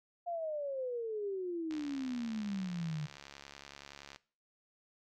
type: exponential sweep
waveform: sine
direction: down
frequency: 707 to 146.83 Hz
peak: -35 dBFS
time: 0.26-3.07 s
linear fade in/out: 20 ms
type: click train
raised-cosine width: 0.2 ms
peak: -31 dBFS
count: 174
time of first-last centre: 1.71-4.16 s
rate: 70.6 Hz
effects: noise-tail reverb RT60 0.4 s tail -20 dB re dry